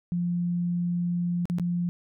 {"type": "tone with dropouts", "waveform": "sine", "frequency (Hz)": 174.61, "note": "F3", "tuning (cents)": 0, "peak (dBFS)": -24, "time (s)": [0.12, 1.89], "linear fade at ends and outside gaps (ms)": 0, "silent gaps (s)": [[1.455, 1.499], [1.585, 1.597]], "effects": []}